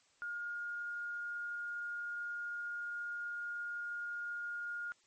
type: tone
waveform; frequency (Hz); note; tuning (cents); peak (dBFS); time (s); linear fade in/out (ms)
sine; 1422; F6; +31; -38; 0.22-4.92; 0
effects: white hiss -70 dBFS RMS until 5.06 s + MP3 32 kbps